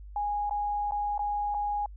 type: tone with dropouts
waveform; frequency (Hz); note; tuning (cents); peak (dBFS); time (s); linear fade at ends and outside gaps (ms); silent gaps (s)
sine; 825; G#5; -12; -27; 0.16-1.86; 2; 0.496-0.509 / 0.91-0.92 / 1.179-1.192 / 1.543-1.546
effects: added 50 Hz sine -42 dBFS peak until 1.96 s